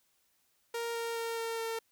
sawtooth tone with pitch steps, 466.2 / 463 / 459.8 / 456.6 / 453.5 Hz, A#4 / A#4 / A#4 / A#4 / A#4, 0 / -12 / -24 / -36 / -48 cents, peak -30 dBFS, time 0.74-1.79 s, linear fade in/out 5 ms, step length 210 ms, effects white hiss -73 dBFS RMS until 1.91 s

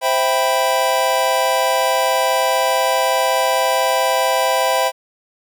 square chord, C major seventh, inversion none, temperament equal, 523.3 / 659.3 / 784 / 987.8 Hz, C5 / E5 / G5 / B5, 0 / 0 / 0 / 0 cents, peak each -21 dBFS, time 0.01-4.92 s, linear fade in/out 50 ms, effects none

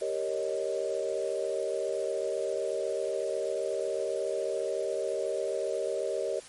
sine chord, Eb dominant seventh, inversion first, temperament equal, 392 / 466.2 / 554.4 / 622.3 Hz, G4 / Bb4 / Db5 / Eb5, 0 / 0 / 0 / 0 cents, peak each -34 dBFS, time 0.01-6.4 s, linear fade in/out 10 ms, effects white hiss -49 dBFS RMS until 6.48 s + MP3 48 kbps

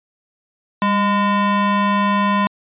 square ring-modulated tone, 410 Hz, G#4, 22 cents flat, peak -12 dBFS, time 0.82-2.47 s, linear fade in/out 0 ms, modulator 610 Hz, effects resampled to 8000 Hz

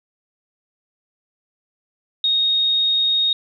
sine tone, 3729 Hz, A#7, in tune, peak -15 dBFS, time 2.24-3.33 s, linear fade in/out 2 ms, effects none

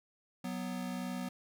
square tone pair together, 185 / 247.1 Hz, F#3 / B3, 0 / +1 cents, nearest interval perfect fourth, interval 501 cents, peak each -40 / -40 dBFS, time 0.44-1.29 s, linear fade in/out 5 ms, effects none

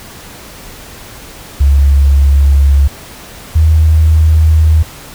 sine tone pair in turn, 69.7 / 78.79 Hz, C#2 / D#2, +10 / +22 cents, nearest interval major second, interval 212 cents, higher second, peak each -4 dBFS, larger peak neither, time 1.6-2.88 / 3.55-4.83 s, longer neither, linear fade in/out 10 ms, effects pink hiss -32 dBFS RMS until 5.14 s

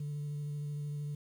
sine tone with vibrato, 146.6 Hz, D3, 3 cents flat, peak -33 dBFS, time 0-1.15 s, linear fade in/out 5 ms, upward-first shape square, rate 13 Hz, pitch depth 11 cents each way, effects tanh soft clip ceiling -34 dBFS + 10-bit

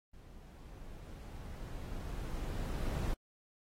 brown noise with level ramp, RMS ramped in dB -54 to -34 dBFS, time 0.13-3.14 s, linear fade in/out 10 ms, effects AAC 48 kbps

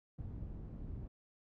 white low-pass noise, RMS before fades -45 dBFS, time 0.18-1.08 s, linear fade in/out 10 ms, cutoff 120 Hz, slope 12 dB/octave, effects none

